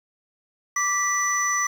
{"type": "tone cluster", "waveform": "sine", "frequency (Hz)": [1166, 1961, 5970], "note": ["D6", "B6", "F#8"], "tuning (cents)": [-13, -13, 15], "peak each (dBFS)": -25, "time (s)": [0.76, 1.67], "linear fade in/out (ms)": 5, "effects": ["7-bit"]}